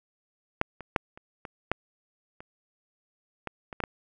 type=clicks; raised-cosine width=0.5 ms; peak=-8 / -25 / -7 / -30 / -23 / -9 / -28 / -18 / -23 / -16 / -12 dBFS; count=11; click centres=0.614 / 0.807 / 0.962 / 1.175 / 1.452 / 1.716 / 2.405 / 3.473 / 3.728 / 3.803 / 3.838 s; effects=none